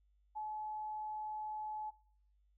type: tone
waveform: sine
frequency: 856 Hz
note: A5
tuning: 48 cents flat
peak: -39 dBFS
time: 0.35-1.91 s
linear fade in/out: 20 ms
effects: noise-tail reverb RT60 0.6 s tail -23 dB re dry + added 50 Hz sine -69 dBFS peak until 2.57 s